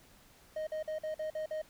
triangle tone bursts, 622.3 Hz, D#5, in tune, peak -32 dBFS, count 7, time 0.56-1.618 s, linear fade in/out 5 ms, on 110 ms, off 48 ms, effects pink hiss -61 dBFS RMS until 1.69 s

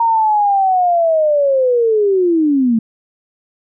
sine linear sweep, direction down, 932.3 to 218 Hz, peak -10 dBFS, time 0-2.79 s, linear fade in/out 5 ms, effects none

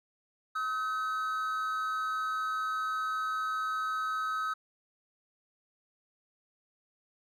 triangle tone pair together, 1278 / 1523.1 Hz, D#6 / F#6, +46 / +50 cents, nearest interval minor third, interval 304 cents, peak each -29 / -36 dBFS, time 0.55-4.54 s, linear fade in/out 10 ms, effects none

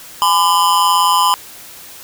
square tone with amplitude modulation, 1011 Hz, B5, 40 cents sharp, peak -7 dBFS, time 0.22-1.34 s, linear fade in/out 0 ms, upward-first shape sine, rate 178 Hz, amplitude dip 85%, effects white hiss -36 dBFS RMS until 2.03 s

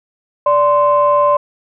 sine tone pair together, 584 / 1040.6 Hz, D5 / C6, -10 / -10 cents, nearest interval minor seventh, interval 1000 cents, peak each -11 dBFS, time 0.46-1.37 s, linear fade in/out 5 ms, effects tanh soft clip ceiling -2 dBFS

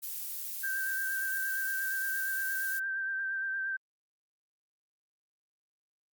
violet noise, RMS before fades -38 dBFS, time 0.02-2.8 s, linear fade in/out 20 ms
sine tone with vibrato, 1568 Hz, G6, in tune, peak -31 dBFS, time 0.63-3.77 s, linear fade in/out 10 ms, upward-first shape sine, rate 8.6 Hz, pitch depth 25 cents each way
effects Opus 48 kbps

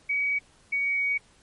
sine tone pair in turn, 2266 / 2249 Hz, C#7 / C#7, +37 / +24 cents, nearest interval unison, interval 13 cents, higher first, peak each -23 dBFS, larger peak neither, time 0.09-0.39 / 0.72-1.18 s, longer second, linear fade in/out 10 ms, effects pink hiss -59 dBFS RMS until 1.42 s + MP3 48 kbps

